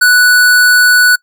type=tone; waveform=square; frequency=1480 Hz; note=F#6; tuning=in tune; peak=-5 dBFS; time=0.01-1.16 s; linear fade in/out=10 ms; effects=noise-tail reverb RT60 0.1 s tail -24 dB re dry